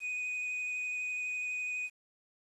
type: tone with vibrato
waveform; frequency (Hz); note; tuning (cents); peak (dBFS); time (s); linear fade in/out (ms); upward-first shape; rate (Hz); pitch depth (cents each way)
triangle; 2489; D#7; 0; -32; 0-1.9; 50; triangle; 12; 14
effects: resampled to 24000 Hz + 10-bit